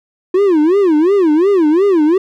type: tone with vibrato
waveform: triangle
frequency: 349.2 Hz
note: F4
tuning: in tune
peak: -6 dBFS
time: 0.34-2.18 s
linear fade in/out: 5 ms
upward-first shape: sine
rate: 2.8 Hz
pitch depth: 270 cents each way
effects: none